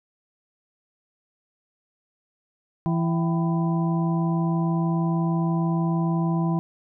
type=harmonic tone with a mistuned harmonic; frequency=166.3 Hz; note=E3; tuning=16 cents sharp; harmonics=1 / 2 / 4 / 5 / 6; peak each=-21 / -29 / -36 / -35 / -34 dBFS; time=2.86-6.59 s; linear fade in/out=0 ms; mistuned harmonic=5; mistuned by=-120 cents; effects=none